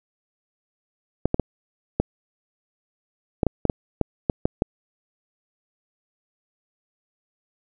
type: clicks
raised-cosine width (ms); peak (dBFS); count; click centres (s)
2; -5; 12; 1.256 / 1.344 / 1.397 / 2 / 3.432 / 3.467 / 3.653 / 3.698 / 4.013 / 4.298 / 4.455 / 4.621
effects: none